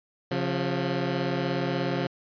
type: tone pair together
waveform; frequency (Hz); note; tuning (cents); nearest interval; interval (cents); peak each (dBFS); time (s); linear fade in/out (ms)
15% pulse; 136.5 / 176.45; C#3 / F3; -26 / +18; major third; 444; -22; 0.31-2.07; 5
effects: resampled to 11025 Hz